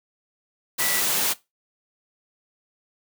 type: tone in noise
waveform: sine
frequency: 1964 Hz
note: B6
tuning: 10 cents flat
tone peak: -28 dBFS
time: 0.79-1.01 s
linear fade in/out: 20 ms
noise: white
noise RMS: -23 dBFS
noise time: 0.78-1.34 s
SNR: -8 dB
effects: noise-tail reverb RT60 0.2 s tail -18 dB re dry + high-pass 150 Hz 12 dB/octave